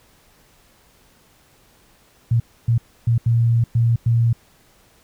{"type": "tone bursts at uneven times", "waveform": "sine", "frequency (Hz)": 116.54, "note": "A#2", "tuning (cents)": 0, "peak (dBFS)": -13, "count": 6, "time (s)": [[2.31, 2.4], [2.68, 2.78], [3.07, 3.18], [3.26, 3.64], [3.75, 3.96], [4.06, 4.33]], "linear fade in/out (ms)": 5, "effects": ["pink hiss -55 dBFS RMS until 5.03 s"]}